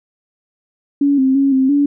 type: tone with pitch steps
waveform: sine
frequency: 283 / 264 / 275.3 / 263.8 / 286 Hz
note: C#4 / C4 / C#4 / C4 / D4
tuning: +36 / +16 / -12 / +14 / -46 cents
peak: -10 dBFS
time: 1.01-1.86 s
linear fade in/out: 5 ms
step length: 170 ms
effects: none